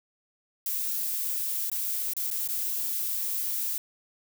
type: noise with dropouts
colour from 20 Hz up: violet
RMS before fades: -30 dBFS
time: 0.66-3.78 s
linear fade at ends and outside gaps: 2 ms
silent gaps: 1.699-1.716 / 2.135-2.166 / 2.304-2.311 / 2.477-2.487 s
effects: none